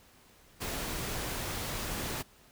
pink noise, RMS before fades -36 dBFS, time 0.6-2.23 s, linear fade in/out 20 ms, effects pink hiss -60 dBFS RMS until 2.51 s

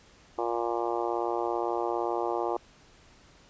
harmonic tone, 117.7 Hz, A#2, 17 cents sharp, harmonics 3 / 4 / 5 / 6 / 7 / 8 / 9 / 10, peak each -32 / -34 / -36 / -35 / -34 / -39 / -39 / -42 dBFS, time 0.38-2.57 s, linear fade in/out 5 ms, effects pink hiss -57 dBFS RMS until 3.49 s + resampled to 16000 Hz

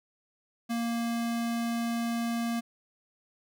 square tone, 233.1 Hz, A#3, in tune, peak -29 dBFS, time 0.69-2.61 s, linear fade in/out 20 ms, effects none

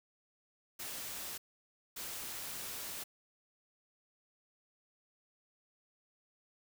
white noise bursts at uneven times, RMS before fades -43 dBFS, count 2, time 0.79-1.38 / 1.96-3.04 s, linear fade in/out 10 ms, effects none

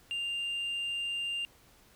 sine tone, 2794 Hz, F7, in tune, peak -29 dBFS, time 0.11-1.45 s, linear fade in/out 0 ms, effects tanh soft clip ceiling -31 dBFS + pink hiss -61 dBFS RMS until 1.95 s

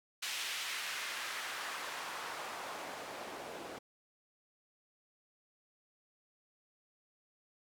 white noise with band-pass filter sweep, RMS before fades -42 dBFS, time 0.22-3.79 s, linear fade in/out 10 ms, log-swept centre 2800 to 430 Hz, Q 1, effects none

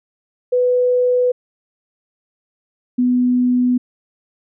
sine tone pair in turn, 496.6 / 248.3 Hz, B4 / B3, +9 / +9 cents, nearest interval octave, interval 1200 cents, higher first, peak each -12 dBFS, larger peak neither, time 0.52-1.32 / 2.98-3.78 s, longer neither, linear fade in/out 10 ms, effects none

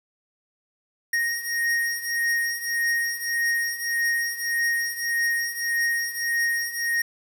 square beating tone pair, 1864.7 / 1866.4 Hz, A#6 / A#6, 0 / +2 cents, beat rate 1.7 Hz, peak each -29 / -25 dBFS, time 1.13-7.02 s, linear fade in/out 5 ms, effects 8-bit

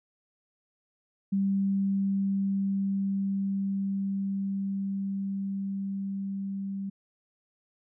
sine tone with level ramp, 196 Hz, G3, in tune, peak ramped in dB -23 to -31 dBFS, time 1.32-6.9 s, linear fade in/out 10 ms, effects none

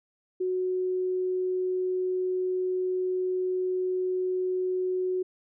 sine tone, 368.6 Hz, F#4, 7 cents flat, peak -25 dBFS, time 0.4-5.23 s, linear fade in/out 10 ms, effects none

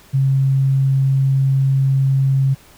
sine tone, 135.1 Hz, C#3, 44 cents flat, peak -12 dBFS, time 0.13-2.55 s, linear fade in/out 20 ms, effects pink hiss -47 dBFS RMS until 2.77 s

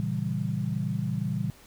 sine chord, A# diminished seventh, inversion none, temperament equal, 116.54 / 138.59 / 164.81 / 196 Hz, A#2 / C#3 / E3 / G3, 0 / 0 / 0 / 0 cents, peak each -32 dBFS, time 0-1.5 s, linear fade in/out 0 ms, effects pink hiss -54 dBFS RMS until 1.66 s

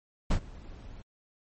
brown noise with ADSR envelope, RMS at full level -21 dBFS, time 0.3-1.02 s, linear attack 12 ms, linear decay 82 ms, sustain -24 dB, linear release 4 ms, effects MP3 32 kbps

